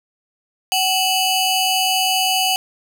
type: ring-modulated tone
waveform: sawtooth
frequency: 1855 Hz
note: A#6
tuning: 9 cents flat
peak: -9 dBFS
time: 0.72-2.56 s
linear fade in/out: 0 ms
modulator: 1100 Hz
effects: none